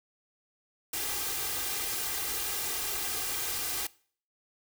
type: noise with comb filter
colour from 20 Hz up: white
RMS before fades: -33 dBFS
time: 0.93-3.87 s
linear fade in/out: 5 ms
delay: 2.5 ms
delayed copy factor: +0.7
effects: noise-tail reverb RT60 0.5 s tail -22 dB re dry